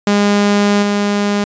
sawtooth tone with level steps, 204.2 Hz, G#3, 29 cents flat, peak -6 / -9 dBFS, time 0.07-1.44 s, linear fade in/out 2 ms, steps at 0.82 s, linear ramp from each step 10 ms, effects resampled to 16000 Hz

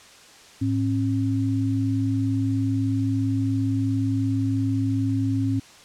sine tone pair together, 107.19 / 270.1 Hz, A2 / C#4, -45 / -45 cents, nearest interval octave + major third, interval 1600 cents, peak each -23 dBFS, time 0.61-5.6 s, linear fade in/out 10 ms, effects white hiss -48 dBFS RMS until 5.84 s + low-pass 7000 Hz 12 dB/octave

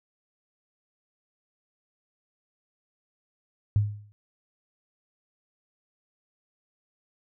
sine tone with exponential decay, 103.83 Hz, G#2, in tune, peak -16 dBFS, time 3.76-4.12 s, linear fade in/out 0 ms, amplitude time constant 78 ms, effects none

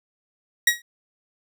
sawtooth tone with exponential decay, 1902 Hz, A#6, 34 cents sharp, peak -8 dBFS, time 0.67-0.82 s, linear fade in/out 5 ms, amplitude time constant 31 ms, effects none

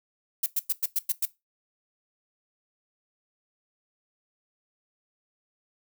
violet noise bursts, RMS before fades -25 dBFS, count 7, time 0.43-1.254 s, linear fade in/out 5 ms, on 32 ms, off 100 ms, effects noise-tail reverb RT60 0.2 s tail -18 dB re dry

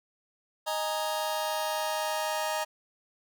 sawtooth chord, D# suspended fourth, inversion none, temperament just, 622.3 / 829.7 / 933.4 Hz, D#5 / G#5 / A#5, 0 / -2 / +2 cents, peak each -28 / -31 / -29 dBFS, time 0.66-2.65 s, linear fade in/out 20 ms, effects none

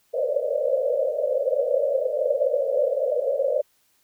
pink band-pass noise, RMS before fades -23 dBFS, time 0.13-3.62 s, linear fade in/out 20 ms, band 500 to 600 Hz, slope 96 dB/octave, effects white hiss -65 dBFS RMS until 4.03 s

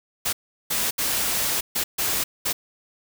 white noise bursts at uneven times, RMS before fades -24 dBFS, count 6, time 0.25-0.33 / 0.7-0.91 / 0.98-1.61 / 1.75-1.84 / 1.98-2.24 / 2.45-2.53 s, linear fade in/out 10 ms, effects none

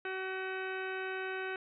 harmonic tone with a mistuned harmonic, 378 Hz, F#4, 37 cents sharp, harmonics 1 / 2 / 3 / 4 / 5 / 6 / 7 / 8 / 10, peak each -39 / -45 / -49 / -40 / -48 / -50 / -47 / -53 / -59 dBFS, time 0.05-1.56 s, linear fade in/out 2 ms, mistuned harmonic 7, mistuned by -40 cents, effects none

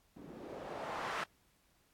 blue noise with low-pass filter sweep, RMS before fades -43 dBFS, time 0.16-1.24 s, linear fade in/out 5 ms, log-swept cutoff 260 to 1400 Hz, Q 1.5, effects pink hiss -72 dBFS RMS until 1.93 s + AAC 64 kbps

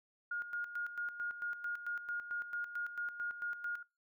sine tone with tremolo, 1426 Hz, F6, 36 cents sharp, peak -35 dBFS, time 0.31-3.83 s, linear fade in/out 5 ms, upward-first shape square, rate 4.5 Hz, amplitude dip 65%, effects noise-tail reverb RT60 0.3 s tail -26 dB re dry

